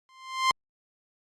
sawtooth tone with exponential growth, 1046.5 Hz, C6, in tune, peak -14 dBFS, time 0.09-0.51 s, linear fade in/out 0 ms, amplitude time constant 91 ms, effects low-pass 6000 Hz 12 dB/octave + Opus 48 kbps

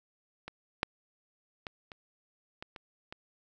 clicks, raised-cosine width 0.3 ms, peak -25 / -11 / -22 / -29 / -25 / -28 / -26 dBFS, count 7, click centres 0.48 / 0.831 / 1.668 / 1.918 / 2.625 / 2.762 / 3.125 s, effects none

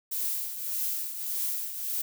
violet noise with tremolo, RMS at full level -29 dBFS, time 0.11-2.02 s, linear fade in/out 10 ms, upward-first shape triangle, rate 1.7 Hz, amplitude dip 65%, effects none

